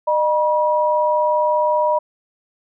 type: tone pair together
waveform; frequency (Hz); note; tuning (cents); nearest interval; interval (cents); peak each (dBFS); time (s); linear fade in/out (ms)
sine; 609.2 / 964; D#5 / B5; -37 / -42; minor sixth; 795; -17; 0.07-1.99; 10
effects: none